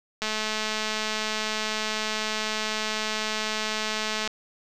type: click train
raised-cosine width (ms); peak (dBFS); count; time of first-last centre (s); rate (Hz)
0.2; -11; 877; 0.22-4.276; 216
effects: none